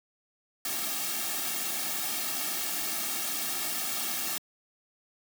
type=noise with comb filter; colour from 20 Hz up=white; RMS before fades=-32 dBFS; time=0.65-4.38 s; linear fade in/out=2 ms; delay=2 ms; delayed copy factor=-1; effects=high-pass 200 Hz 12 dB/octave